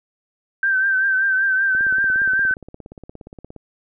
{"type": "tone with vibrato", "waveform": "sine", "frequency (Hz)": 1556, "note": "G6", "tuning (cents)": -13, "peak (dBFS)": -15, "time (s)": [0.63, 2.54], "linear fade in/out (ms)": 2, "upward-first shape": "triangle", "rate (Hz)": 5.2, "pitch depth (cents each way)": 52}
{"type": "click train", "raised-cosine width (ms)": 2, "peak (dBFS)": -24, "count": 32, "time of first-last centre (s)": [1.75, 3.563], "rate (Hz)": 17.1}
{"effects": []}